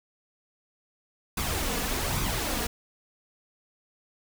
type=noise with flanger; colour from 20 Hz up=pink; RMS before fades=-29 dBFS; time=1.37-2.67 s; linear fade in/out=5 ms; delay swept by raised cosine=0.81 to 4.21 ms; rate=1.2 Hz; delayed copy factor=+0.55; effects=none